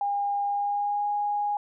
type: tone with pitch glide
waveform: sine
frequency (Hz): 809 to 824.1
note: G#5 to G#5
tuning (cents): -46 to -14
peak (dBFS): -24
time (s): 0.01-1.57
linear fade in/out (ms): 2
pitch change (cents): +32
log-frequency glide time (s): 0.46-1.08
effects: none